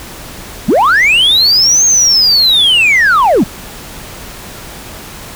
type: linear two-way sweep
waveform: sine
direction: up then down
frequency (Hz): 152.6 to 6500 to 152.6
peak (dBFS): -3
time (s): 0.68-3.44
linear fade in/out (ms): 10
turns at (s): 1.85
effects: tanh soft clip ceiling -4 dBFS + pink hiss -29 dBFS RMS until 5.35 s